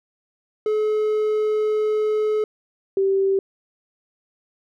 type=tone pair in turn; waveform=triangle / sine; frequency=428.1 / 388.7 Hz; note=A4 / G4; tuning=-47 / -15 cents; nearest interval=major second; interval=168 cents; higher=first; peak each=-16 dBFS; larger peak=neither; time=0.66-2.44 / 2.97-3.39 s; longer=first; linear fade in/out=2 ms; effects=none